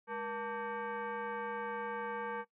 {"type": "tone with frequency modulation", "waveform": "sine", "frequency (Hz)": 207.7, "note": "G#3", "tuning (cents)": 0, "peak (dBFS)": -36, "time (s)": [0.07, 2.45], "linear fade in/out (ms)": 50, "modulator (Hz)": 684, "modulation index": 2, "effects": ["noise-tail reverb RT60 0.1 s tail -18 dB re dry"]}